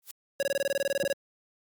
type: noise with exponential growth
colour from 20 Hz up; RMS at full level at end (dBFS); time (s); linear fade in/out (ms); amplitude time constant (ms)
blue; -35; 0.02-0.11; 2; 18
type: tone bursts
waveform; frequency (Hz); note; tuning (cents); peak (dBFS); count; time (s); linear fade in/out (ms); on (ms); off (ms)
square; 555; C#5; +2; -25; 15; 0.4-1.127; 0; 27; 23
type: clicks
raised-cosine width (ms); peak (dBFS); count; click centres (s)
2; -22; 2; 1.034 / 1.04
effects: high-pass 150 Hz 12 dB/octave + Opus 48 kbps